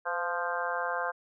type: harmonic tone with a mistuned harmonic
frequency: 174.61 Hz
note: F3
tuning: in tune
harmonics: 3 / 4 / 5 / 6 / 7 / 8 / 9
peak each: -36 / -36 / -38 / -36 / -39 / -39 / -35 dBFS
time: 0.05-1.12 s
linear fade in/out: 20 ms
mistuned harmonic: 3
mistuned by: -33 cents
effects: none